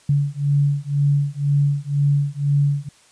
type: beating tone pair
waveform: sine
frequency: 141.9 / 143.9 Hz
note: C#3 / D3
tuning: +41 / -35 cents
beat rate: 2 Hz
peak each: -19 dBFS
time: 0.09-2.89 s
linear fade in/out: 5 ms
effects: white hiss -53 dBFS RMS until 3.11 s + resampled to 22050 Hz